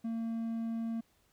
triangle tone, 227.8 Hz, A#3, 40 cents flat, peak -31 dBFS, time 0.04-1.01 s, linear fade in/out 10 ms, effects pink hiss -71 dBFS RMS until 1.32 s

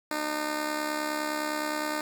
10% pulse tone with amplitude modulation, 303.8 Hz, D#4, 41 cents flat, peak -18 dBFS, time 0.11-2.01 s, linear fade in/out 2 ms, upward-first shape sine, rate 69.7 Hz, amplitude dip 55%, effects none

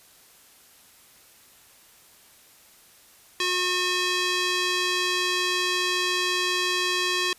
square tone with band-pass filter, 362.7 Hz, F#4, 34 cents flat, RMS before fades -25 dBFS, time 3.4-7.33 s, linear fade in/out 2 ms, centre 3600 Hz, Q 0.96, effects white hiss -54 dBFS RMS until 7.38 s + resampled to 32000 Hz

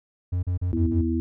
triangle tone bursts, 89.7 Hz, F2, 47 cents sharp, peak -20 dBFS, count 5, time 0.32-1.018 s, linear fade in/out 10 ms, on 110 ms, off 37 ms
harmonic tone, 82.2 Hz, E2, 4 cents flat, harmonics 1 / 3 / 4, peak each -26 / -26 / -26 dBFS, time 0.73-1.2 s, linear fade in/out 0 ms
effects none

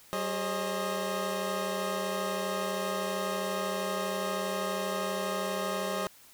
25% pulse tone cluster, 190.9 / 414.3 / 537 / 620 Hz, G3 / G#4 / C5 / D#5, -46 / -4 / +45 / -6 cents, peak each -33 / -34 / -32 / -31 dBFS, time 0.13-6.07 s, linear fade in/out 0 ms, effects white hiss -56 dBFS RMS until 6.33 s

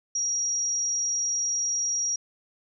sine tone, 5690 Hz, F8, 31 cents sharp, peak -24 dBFS, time 0.15-2.16 s, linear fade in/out 5 ms, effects none

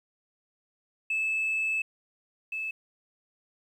sine tone pair in turn, 2614 / 2614 Hz, E7 / E7, -15 / -15 cents, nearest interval unison, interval 0 cents, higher neither, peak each -24 / -30 dBFS, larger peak first, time 1.1-1.82 / 2.52-2.71 s, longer first, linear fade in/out 5 ms, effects tanh soft clip ceiling -23 dBFS + 10-bit

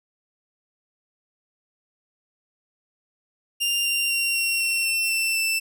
sawtooth tone with pitch steps, 2794 / 2775 / 2756 / 2737 / 2718 / 2699 / 2680 / 2662 Hz, F7 / F7 / F7 / F7 / F7 / E7 / E7 / E7, 0 / -12 / -24 / -36 / -48 / +40 / +28 / +16 cents, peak -18 dBFS, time 3.6-5.6 s, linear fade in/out 20 ms, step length 250 ms, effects none

